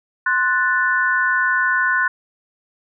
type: chord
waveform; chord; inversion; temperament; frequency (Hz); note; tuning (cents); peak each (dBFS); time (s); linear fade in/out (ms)
sine; F# diminished; second; equal; 1046.5 / 1480 / 1760; C6 / F#6 / A6; 0 / 0 / 0; -22 / -17 / -21; 0.26-2.08; 5
effects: none